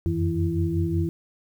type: tone cluster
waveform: sine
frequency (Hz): 87.1 / 92.5 / 163 / 334.3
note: F2 / F#2 / E3 / E4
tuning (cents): -4 / 0 / -19 / +24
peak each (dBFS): -27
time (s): 0.06-1.09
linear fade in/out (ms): 0
effects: 9-bit